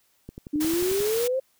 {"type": "click train", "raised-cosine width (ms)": 3, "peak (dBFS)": -25, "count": 9, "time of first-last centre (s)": [0.29, 1.004], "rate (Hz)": 11.2}
{"type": "exponential sweep", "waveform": "sine", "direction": "up", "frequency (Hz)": [290.6, 537], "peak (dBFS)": -22, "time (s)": [0.53, 1.4], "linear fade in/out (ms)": 10}
{"type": "noise", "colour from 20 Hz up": "white", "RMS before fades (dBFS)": -32, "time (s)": [0.6, 1.28], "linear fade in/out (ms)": 10}
{"effects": ["white hiss -66 dBFS RMS until 1.59 s"]}